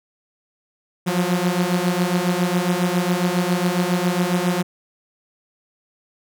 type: beating tone pair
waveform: sawtooth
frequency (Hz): 174.61 / 181.91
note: F3 / F#3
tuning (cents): 0 / -29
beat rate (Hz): 7.3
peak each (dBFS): -17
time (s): 1.06-4.63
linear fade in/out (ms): 20
effects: none